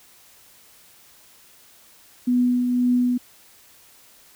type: tone with tremolo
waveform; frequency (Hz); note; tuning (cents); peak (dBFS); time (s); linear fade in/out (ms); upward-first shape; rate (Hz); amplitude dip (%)
sine; 246.9; B3; 0; -15; 2.27-3.18; 10; triangle; 1.9; 40
effects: white hiss -52 dBFS RMS until 4.35 s